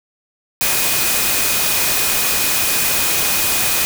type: tone in noise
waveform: sine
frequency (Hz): 2489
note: D#7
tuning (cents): 0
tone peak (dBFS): -26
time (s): 0.61-3.85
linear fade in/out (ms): 0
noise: white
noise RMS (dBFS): -17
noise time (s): 0.61-3.85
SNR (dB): -12
effects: none